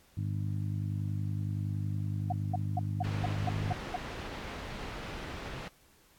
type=harmonic tone; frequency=50.7 Hz; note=G#1; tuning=41 cents flat; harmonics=2 / 3 / 4 / 5 / 6; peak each=-32 / -37 / -44 / -47 / -48 dBFS; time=0.17-3.73 s; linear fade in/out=5 ms
type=tone bursts; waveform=sine; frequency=725 Hz; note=F#5; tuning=35 cents flat; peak=-29 dBFS; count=8; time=2.3-3.962 s; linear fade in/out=5 ms; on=24 ms; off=210 ms
type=low-pass noise; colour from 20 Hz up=pink; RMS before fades=-41 dBFS; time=3.04-5.68 s; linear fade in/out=0 ms; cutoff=3300 Hz; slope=12 dB/octave
effects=pink hiss -63 dBFS RMS until 6.18 s + AAC 64 kbps

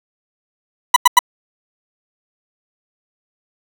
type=tone bursts; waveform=40% pulse; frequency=987.8 Hz; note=B5; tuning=in tune; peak=-3 dBFS; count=3; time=0.94-1.191 s; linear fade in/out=5 ms; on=23 ms; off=91 ms; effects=none

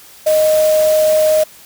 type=tone in noise; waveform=sine; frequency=620 Hz; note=D#5; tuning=6 cents flat; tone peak=-9 dBFS; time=0.26-1.44 s; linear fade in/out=10 ms; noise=white; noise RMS=-25 dBFS; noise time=0.26-1.44 s; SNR=+13 dB; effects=white hiss -41 dBFS RMS until 1.65 s

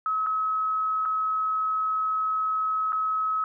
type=tone with dropouts; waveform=sine; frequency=1283 Hz; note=E6; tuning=47 cents flat; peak=-23 dBFS; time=0.06-3.44 s; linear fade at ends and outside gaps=1 ms; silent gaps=0.263-0.268 / 1.053-1.057 / 2.922-2.929 s; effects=none

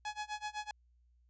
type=tone with tremolo; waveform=sawtooth; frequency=843 Hz; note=G#5; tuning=26 cents sharp; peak=-32 dBFS; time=0.05-0.71 s; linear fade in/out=2 ms; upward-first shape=sine; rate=7.9 Hz; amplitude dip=95%; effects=added 60 Hz sine -65 dBFS peak until 1.29 s + resampled to 16000 Hz

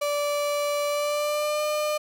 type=tone with pitch glide; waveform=35% pulse; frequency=582 to 602.9 Hz; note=D5 to D5; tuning=-16 to +45 cents; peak=-22 dBFS; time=0.01-1.98 s; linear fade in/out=10 ms; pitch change=+61 cents; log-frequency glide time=0.87-1.64 s; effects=none

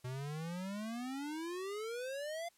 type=exponential sweep; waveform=square; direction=up; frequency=123.47 to 698.5 Hz; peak=-40 dBFS; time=0.04-2.49 s; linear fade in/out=10 ms; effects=white hiss -70 dBFS RMS until 2.57 s + low-pass 12000 Hz 12 dB/octave

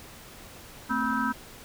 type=tone cluster; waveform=sine; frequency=224.1 / 261.9 / 975 / 1295 / 1558 Hz; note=A3 / C4 / B5 / E6 / G6; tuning=+32 / +2 / -23 / -31 / -11 cents; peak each=-31 dBFS; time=0.89-1.33 s; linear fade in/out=20 ms; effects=pink hiss -47 dBFS RMS until 1.64 s

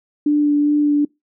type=tone with vibrato; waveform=sine; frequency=293.7 Hz; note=D4; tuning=in tune; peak=-12 dBFS; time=0.26-1.05 s; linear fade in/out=5 ms; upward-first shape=sine; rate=2.5 Hz; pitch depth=12 cents each way; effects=noise-tail reverb RT60 0.2 s tail -25 dB re dry

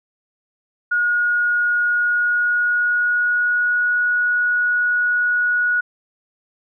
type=tone with pitch glide; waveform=sine; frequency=1442 to 1458.8 Hz; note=F#6 to F#6; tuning=-45 to -25 cents; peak=-15 dBFS; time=0.91-5.81 s; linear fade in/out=10 ms; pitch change=+20 cents; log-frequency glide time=1.84-3.97 s; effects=none

